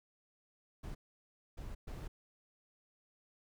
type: noise bursts at uneven times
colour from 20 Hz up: brown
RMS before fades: -44 dBFS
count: 3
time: 0.83-0.95 / 1.57-1.75 / 1.87-2.08 s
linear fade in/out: 10 ms
effects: none